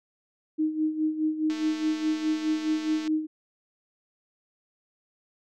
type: tone with tremolo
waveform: sine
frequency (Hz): 311.1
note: D#4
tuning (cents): 0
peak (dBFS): -21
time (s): 0.58-3.27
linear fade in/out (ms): 20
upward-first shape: sine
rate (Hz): 4.8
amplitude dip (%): 70
type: click train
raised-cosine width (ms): 0.2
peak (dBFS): -24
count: 351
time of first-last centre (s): 1.5-3.077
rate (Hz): 222
effects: none